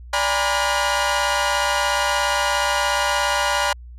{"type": "tone cluster", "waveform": "sawtooth", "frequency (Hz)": [582, 813, 951, 1008, 1433], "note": ["D5", "G#5", "A#5", "B5", "F6"], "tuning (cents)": [-16, -37, 34, 35, 44], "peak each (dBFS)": -21, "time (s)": [0.13, 3.73], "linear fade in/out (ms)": 5, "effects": ["added 60 Hz sine -36 dBFS peak until 3.98 s", "low-pass 9000 Hz 12 dB/octave"]}